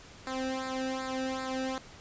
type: tone with flanger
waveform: sawtooth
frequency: 261.6 Hz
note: C4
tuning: in tune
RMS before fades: -34 dBFS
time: 0.27-1.78 s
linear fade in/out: 0 ms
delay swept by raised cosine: 0.33 to 0.95 ms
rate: 2.6 Hz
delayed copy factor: -0.9
effects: pink hiss -51 dBFS RMS until 2 s + resampled to 16000 Hz